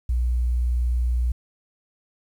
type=tone; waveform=sine; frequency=60.6 Hz; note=B1; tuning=32 cents flat; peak=-19 dBFS; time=0.09-1.32 s; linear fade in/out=5 ms; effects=9-bit